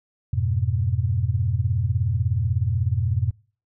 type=chord; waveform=sine; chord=F diminished; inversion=none; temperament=equal; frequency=87.31 / 103.83 / 123.47 Hz; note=F2 / Ab2 / Cb3; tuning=0 / 0 / 0 cents; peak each=-24 dBFS; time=0.33-3.31 s; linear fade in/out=5 ms; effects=noise-tail reverb RT60 0.4 s tail -25 dB re dry